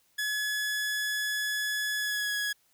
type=tone with pitch glide; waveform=sawtooth; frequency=1700 to 1672.7 Hz; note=G#6 to G#6; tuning=+40 to +12 cents; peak=-25 dBFS; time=0.18-2.53 s; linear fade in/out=10 ms; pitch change=-28 cents; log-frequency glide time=1.97-2.34 s; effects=white hiss -68 dBFS RMS until 2.73 s